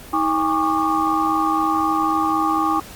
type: tone cluster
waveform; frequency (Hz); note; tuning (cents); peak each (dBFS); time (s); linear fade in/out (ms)
sine; 318.1 / 812 / 1114 / 1198; D#4 / G#5 / C#6 / D6; +38 / -39 / +8 / +34; -22; 0.13-2.8; 5
effects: pink hiss -39 dBFS RMS until 2.95 s + Opus 24 kbps